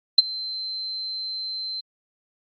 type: tone with ADSR envelope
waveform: sine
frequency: 4100 Hz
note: C8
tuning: 36 cents flat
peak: -6 dBFS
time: 0.18-1.81 s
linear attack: 6 ms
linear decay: 22 ms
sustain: -22 dB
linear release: 13 ms
effects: Opus 32 kbps